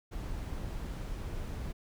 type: noise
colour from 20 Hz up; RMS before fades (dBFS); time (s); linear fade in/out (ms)
brown; -38; 0.11-1.73; 20
effects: none